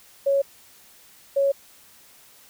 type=tone pair in turn; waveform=sine; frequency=554.4 / 554.4 Hz; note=C#5 / C#5; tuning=0 / 0 cents; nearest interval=unison; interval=0 cents; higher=neither; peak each=-17 dBFS; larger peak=neither; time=0.26-0.42 / 1.36-1.52 s; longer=neither; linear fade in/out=10 ms; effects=white hiss -52 dBFS RMS until 2.49 s